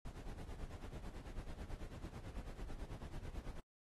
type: noise with tremolo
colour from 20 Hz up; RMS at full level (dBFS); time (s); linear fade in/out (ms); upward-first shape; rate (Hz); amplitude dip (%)
brown; -45; 0.05-3.6; 2; sine; 9.1; 70
effects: AAC 32 kbps